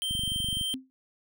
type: tone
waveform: square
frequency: 3136 Hz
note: G7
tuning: in tune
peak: -29 dBFS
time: 0.02-0.74 s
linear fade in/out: 0 ms
type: click train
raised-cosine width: 5 ms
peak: -25 dBFS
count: 13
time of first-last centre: 0.11-0.612 s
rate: 23.9 Hz
type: tone with exponential decay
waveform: sine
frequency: 261.6 Hz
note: C4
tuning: in tune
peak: -29 dBFS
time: 0.74-0.9 s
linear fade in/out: 0 ms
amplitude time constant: 34 ms
effects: none